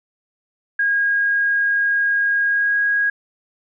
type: tone with pitch glide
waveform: sine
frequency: 1633 to 1645.3 Hz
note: G#6 to G#6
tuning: -30 to -17 cents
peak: -15 dBFS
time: 0.79-3.1 s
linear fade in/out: 5 ms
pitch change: +13 cents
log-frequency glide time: 2.46-2.77 s
effects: none